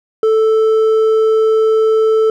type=tone with hard clipping; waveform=sine; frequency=440 Hz; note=A4; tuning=in tune; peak=-10 dBFS; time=0.23-2.3 s; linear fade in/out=2 ms; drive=4 dB; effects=none